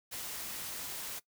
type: noise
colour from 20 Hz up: white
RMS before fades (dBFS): -41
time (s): 0.11-1.2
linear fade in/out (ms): 20
effects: noise-tail reverb RT60 0.1 s tail -19 dB re dry